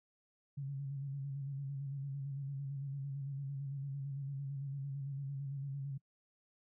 sine tone with vibrato, 138.5 Hz, C#3, 1 cent flat, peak -38 dBFS, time 0.57-5.98 s, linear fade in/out 10 ms, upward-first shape square, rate 8.9 Hz, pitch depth 37 cents each way, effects noise-tail reverb RT60 0.1 s tail -24 dB re dry

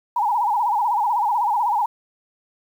sine tone with vibrato, 894 Hz, A5, 27 cents sharp, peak -17 dBFS, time 0.16-1.86 s, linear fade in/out 5 ms, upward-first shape sine, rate 16 Hz, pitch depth 170 cents each way, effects 8-bit

